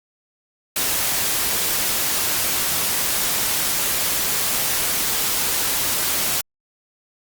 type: noise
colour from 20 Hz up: white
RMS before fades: -21 dBFS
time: 0.76-6.41 s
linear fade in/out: 2 ms
effects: Opus 48 kbps